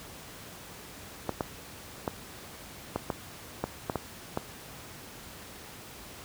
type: clicks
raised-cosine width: 1 ms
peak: -14 dBFS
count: 9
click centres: 1.293 / 1.408 / 2.078 / 2.96 / 3.102 / 3.64 / 3.898 / 3.957 / 4.374 s
effects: pink hiss -46 dBFS RMS until 6.24 s + high-pass 60 Hz 12 dB/octave